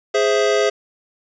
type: chord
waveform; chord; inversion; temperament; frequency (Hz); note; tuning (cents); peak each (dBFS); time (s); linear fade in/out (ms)
square; Ab augmented; none; equal; 415.3 / 523.3 / 659.3; Ab4 / C5 / E5; 0 / 0 / 0; -18 / -21 / -21; 0.14-0.7; 10
effects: resampled to 16000 Hz + 8-bit